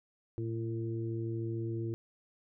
harmonic tone with a mistuned harmonic, 113.4 Hz, A#2, 47 cents flat, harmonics 1 / 2 / 3 / 4, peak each -35 / -47 / -37 / -49 dBFS, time 0.38-1.94 s, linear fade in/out 0 ms, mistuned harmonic 1, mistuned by +16 cents, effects none

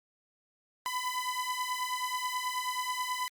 sawtooth beating tone pair, 999 / 1008.3 Hz, B5 / B5, +20 / +36 cents, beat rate 9.3 Hz, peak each -31 dBFS, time 0.86-3.28 s, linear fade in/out 0 ms, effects Opus 48 kbps

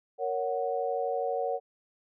sine chord, F# major, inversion first, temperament equal with one note detuned, 466.2 / 558.5 / 740 Hz, A#4 / C#5 / F#5, 0 / +13 / 0 cents, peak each -32 dBFS, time 0.18-1.6 s, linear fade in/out 50 ms, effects none

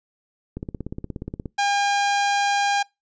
click train, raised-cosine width 3 ms, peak -17 dBFS, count 16, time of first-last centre 0.57-1.458 s, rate 16.9 Hz
sawtooth tone, 807 Hz, G#5, 50 cents flat, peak -15 dBFS, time 1.58-2.83 s, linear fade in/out 10 ms
effects noise-tail reverb RT60 0.2 s tail -25 dB re dry + resampled to 16000 Hz

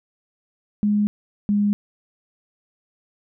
sine tone pair in turn, 207.7 / 205.3 Hz, G#3 / G#3, 0 / -20 cents, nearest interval unison, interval 20 cents, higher first, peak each -16 dBFS, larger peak neither, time 0.83-1.07 / 1.49-1.73 s, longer neither, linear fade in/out 0 ms, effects none

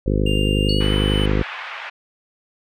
harmonic tone, 51 Hz, G#1, 31 cents flat, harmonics 1 / 2 / 3 / 4 / 5 / 6 / 7 / 8 / 9 / 10, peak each -20 / -23 / -25 / -26 / -27 / -28 / -28 / -29 / -30 / -30 dBFS, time 0.06-1.43 s, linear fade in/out 5 ms
triangle tone with pitch glide, 2797 to 3015 Hz, F7 to F#7, +2 to +32 cents, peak -23 dBFS, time 0.26-1.26 s, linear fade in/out 5 ms, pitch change +130 cents, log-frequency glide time 0.64-0.91 s
sine tone with exponential decay, 4435 Hz, C#8, in tune, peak -21 dBFS, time 0.69-0.98 s, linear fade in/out 2 ms, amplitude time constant 62 ms
white band-pass noise, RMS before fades -32 dBFS, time 0.8-1.9 s, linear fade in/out 10 ms, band 740 to 2600 Hz, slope 24 dB/octave
effects none

